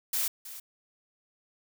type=noise with echo; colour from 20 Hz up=blue; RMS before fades=-29 dBFS; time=0.13-0.28 s; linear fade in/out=5 ms; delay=320 ms; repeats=1; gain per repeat=-14 dB; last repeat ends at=0.6 s; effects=none